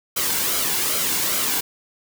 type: noise with flanger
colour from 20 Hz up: white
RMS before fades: -22 dBFS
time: 0.16-1.61 s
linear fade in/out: 10 ms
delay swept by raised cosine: 1.1 to 1.62 ms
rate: 2.5 Hz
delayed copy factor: -0.5
effects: none